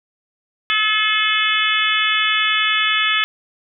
harmonic tone, 430.3 Hz, A4, 39 cents flat, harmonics 3 / 4 / 5 / 6 / 7 / 8, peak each -22 / -22 / -22 / -22 / -22 / -22 dBFS, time 0.7-3.24 s, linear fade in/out 0 ms, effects none

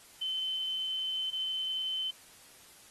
sine tone, 3065 Hz, G7, 40 cents flat, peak -31 dBFS, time 0.21-2.11 s, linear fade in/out 10 ms, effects white hiss -56 dBFS RMS until 2.9 s + AAC 32 kbps

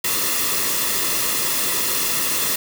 white noise with comb filter, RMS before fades -21 dBFS, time 0.04-2.56 s, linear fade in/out 5 ms, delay 1.3 ms, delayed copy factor -0.6, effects none

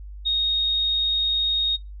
sine tone, 3729 Hz, A#7, in tune, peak -19 dBFS, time 0.25-1.77 s, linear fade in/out 20 ms, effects noise-tail reverb RT60 0.2 s tail -25 dB re dry + added 50 Hz sine -35 dBFS peak until 2 s

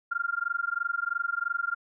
sine tone with amplitude modulation, 1395 Hz, F6, 2 cents flat, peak -23 dBFS, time 0.11-1.75 s, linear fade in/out 10 ms, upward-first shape sine, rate 23 Hz, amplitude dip 100%, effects none

